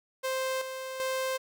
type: tone with tremolo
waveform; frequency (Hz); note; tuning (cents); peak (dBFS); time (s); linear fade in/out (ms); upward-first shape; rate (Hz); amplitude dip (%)
sawtooth; 523.3; C5; 0; -25; 0.23-1.38; 20; square; 1.3; 55
effects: none